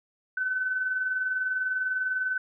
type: tone pair together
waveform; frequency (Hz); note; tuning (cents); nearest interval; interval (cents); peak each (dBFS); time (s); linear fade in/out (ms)
sine; 1496 / 1516; F#6 / F#6; +19 / +42; unison; 23; -36 / -26; 0.37-2.38; 5
effects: none